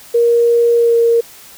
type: tone with pitch glide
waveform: sine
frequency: 470.6 to 465.2 Hz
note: A#4 to A#4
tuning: +16 to -4 cents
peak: -8 dBFS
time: 0.14-1.21 s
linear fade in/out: 10 ms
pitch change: -20 cents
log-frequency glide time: 0.76-0.95 s
effects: white hiss -39 dBFS RMS until 1.57 s